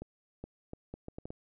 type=accelerating click train; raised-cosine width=2 ms; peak=-28 dBFS; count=8; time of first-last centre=0.02-1.305 s; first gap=420 ms; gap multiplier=0.7; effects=none